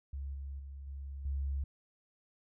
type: tone with level steps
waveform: sine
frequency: 69 Hz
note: C#2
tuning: 7 cents flat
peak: -37 / -39 / -43 / -40 / -32 dBFS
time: 0.13-1.64 s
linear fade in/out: 5 ms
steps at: 0.34 / 0.59 / 0.87 / 1.25 s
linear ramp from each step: 5 ms
effects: none